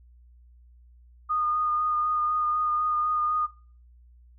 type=tone with vibrato; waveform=sine; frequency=1227 Hz; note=D#6; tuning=25 cents flat; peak=-23 dBFS; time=1.29-3.47 s; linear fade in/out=20 ms; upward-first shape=sine; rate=4 Hz; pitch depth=15 cents each way; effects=noise-tail reverb RT60 0.4 s tail -18 dB re dry + added 60 Hz sine -51 dBFS peak until 4.38 s